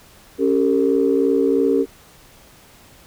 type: chord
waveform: sine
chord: G diminished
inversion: second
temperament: equal with one note detuned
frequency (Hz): 277.2 / 392 / 455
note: Db4 / G4 / Bb4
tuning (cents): 0 / 0 / -42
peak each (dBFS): -18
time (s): 0.38-1.86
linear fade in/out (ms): 50
effects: tanh soft clip ceiling -5 dBFS + pink hiss -48 dBFS RMS until 3.06 s